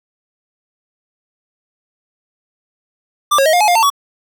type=tone with pitch steps; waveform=square; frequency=1181 / 545 / 630 / 709 / 847 / 706 / 901 / 1129 Hz; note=D6 / C#5 / D#5 / F5 / G#5 / F5 / A5 / C#6; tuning=+9 / -29 / +21 / +26 / +34 / +19 / +41 / +31 cents; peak=-10 dBFS; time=3.31-3.902 s; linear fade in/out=10 ms; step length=74 ms; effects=none